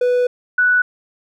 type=tone pair in turn; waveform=triangle / sine; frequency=493.9 / 1480 Hz; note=B4 / F#6; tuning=0 / 0 cents; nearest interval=octave + perfect fifth; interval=1900 cents; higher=second; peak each=-11 dBFS; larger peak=neither; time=0.01-0.27 / 0.58-0.82 s; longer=first; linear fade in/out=5 ms; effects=none